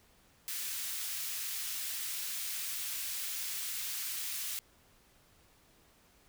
white high-pass noise, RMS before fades -38 dBFS, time 0.48-4.59 s, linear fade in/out 0 ms, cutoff 1900 Hz, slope 12 dB/octave, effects pink hiss -65 dBFS RMS until 6.28 s

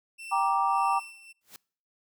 40% pulse tone with tremolo, 2687 Hz, E7, 33 cents sharp, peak -37 dBFS, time 0.18-1.33 s, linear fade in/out 20 ms, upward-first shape sine, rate 1.7 Hz, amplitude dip 75%
sine chord, G minor, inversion none, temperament just, 784 / 940.8 / 1176 Hz, G5 / Bb5 / D6, 0 / +16 / +2 cents, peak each -27 dBFS, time 0.31-1 s, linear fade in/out 20 ms
white noise with exponential growth, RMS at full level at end -42 dBFS, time 1.41-1.56 s, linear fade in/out 1 ms, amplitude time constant 32 ms
effects noise-tail reverb RT60 0.5 s tail -25 dB re dry

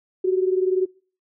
sine tone pair together, 370 / 390.3 Hz, F#4 / G4, 0 / -8 cents, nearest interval minor second, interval 92 cents, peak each -18 / -24 dBFS, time 0.24-0.86 s, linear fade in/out 10 ms, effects noise-tail reverb RT60 0.4 s tail -23 dB re dry

